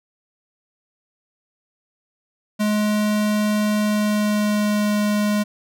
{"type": "tone with pitch glide", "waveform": "square", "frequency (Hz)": [210.6, 208.5], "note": ["G#3", "G#3"], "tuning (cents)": [24, 7], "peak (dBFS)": -18, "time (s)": [2.59, 5.44], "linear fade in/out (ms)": 20, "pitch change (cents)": -17, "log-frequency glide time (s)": [3.79, 4.99], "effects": []}